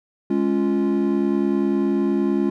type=chord; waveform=triangle; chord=Db major; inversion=second; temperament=equal with one note detuned; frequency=207.7 / 277.2 / 347.6 Hz; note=Ab3 / Db4 / F4; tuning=0 / 0 / -8 cents; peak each=-20 dBFS; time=0.3-2.5 s; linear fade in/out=5 ms; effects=none